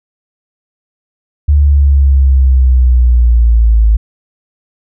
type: linear sweep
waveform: sine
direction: down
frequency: 73.3 to 53.5 Hz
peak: -4 dBFS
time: 1.48-3.97 s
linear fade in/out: 10 ms
effects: none

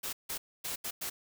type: noise bursts at uneven times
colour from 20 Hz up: white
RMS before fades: -37 dBFS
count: 5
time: 0.03-0.13 / 0.29-0.38 / 0.64-0.76 / 0.84-0.91 / 1.01-1.1 s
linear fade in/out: 10 ms
effects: none

